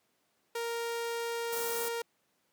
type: tone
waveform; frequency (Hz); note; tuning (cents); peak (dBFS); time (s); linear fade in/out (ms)
sawtooth; 466.2; A#4; 0; -29; 0.55-2.02; 5
type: band-stop noise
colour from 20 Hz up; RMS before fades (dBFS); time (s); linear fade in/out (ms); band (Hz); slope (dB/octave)
white; -38; 1.52-1.89; 10; 1300 to 5200; 24
effects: pink hiss -74 dBFS RMS until 2.52 s + high-pass 200 Hz 12 dB/octave